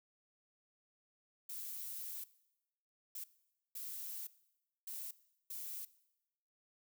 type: noise bursts at uneven times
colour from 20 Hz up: violet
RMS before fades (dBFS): -45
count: 5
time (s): 1.49-2.24 / 3.15-3.24 / 3.75-4.27 / 4.87-5.11 / 5.5-5.85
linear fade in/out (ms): 5
effects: noise-tail reverb RT60 0.9 s tail -19 dB re dry